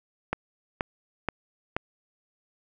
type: click train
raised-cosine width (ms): 0.5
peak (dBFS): -11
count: 4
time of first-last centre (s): 0.33-1.765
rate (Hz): 2.09
effects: none